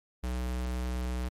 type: tone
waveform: square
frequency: 62.1 Hz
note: B1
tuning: 10 cents sharp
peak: -31 dBFS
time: 0.23-1.29 s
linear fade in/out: 10 ms
effects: MP3 64 kbps